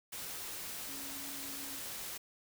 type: tone in noise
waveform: sine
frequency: 277.2 Hz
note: C#4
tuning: in tune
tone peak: -51 dBFS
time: 0.88-1.79 s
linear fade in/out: 10 ms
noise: white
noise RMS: -43 dBFS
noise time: 0.12-2.18 s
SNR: -11 dB
effects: none